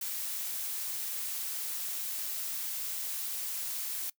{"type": "noise", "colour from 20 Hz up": "blue", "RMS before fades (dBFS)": -36, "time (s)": [0.01, 4.1], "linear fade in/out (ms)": 5, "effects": ["noise-tail reverb RT60 0.1 s tail -22 dB re dry"]}